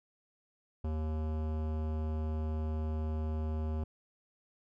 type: tone with hard clipping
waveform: sine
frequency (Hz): 78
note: D#2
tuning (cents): +5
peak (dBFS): -34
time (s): 0.84-3.84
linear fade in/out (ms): 5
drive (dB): 18
effects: none